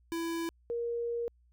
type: tone pair in turn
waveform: square / sine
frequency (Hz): 332.9 / 470.8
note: E4 / A#4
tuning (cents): +17 / +17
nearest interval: tritone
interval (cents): 600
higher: second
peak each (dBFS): -33 / -31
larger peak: second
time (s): 0.12-0.49 / 0.7-1.28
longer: second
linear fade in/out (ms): 0
effects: added 60 Hz sine -62 dBFS peak until 1.52 s